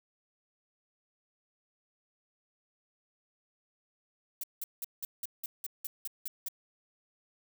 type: noise bursts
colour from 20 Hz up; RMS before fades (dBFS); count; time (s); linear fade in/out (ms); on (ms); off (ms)
violet; -37; 11; 4.41-6.485; 2; 25; 180
effects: none